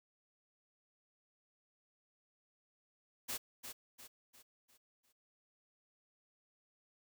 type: noise with echo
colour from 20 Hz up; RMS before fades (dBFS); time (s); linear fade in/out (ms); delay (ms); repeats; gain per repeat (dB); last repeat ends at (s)
white; -40; 3.28-3.38; 20; 350; 5; -7; 5.13
effects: none